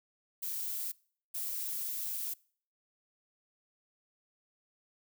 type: noise bursts at uneven times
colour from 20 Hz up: violet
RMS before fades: -37 dBFS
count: 2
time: 0.42-0.92 / 1.34-2.34 s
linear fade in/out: 10 ms
effects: noise-tail reverb RT60 0.5 s tail -24 dB re dry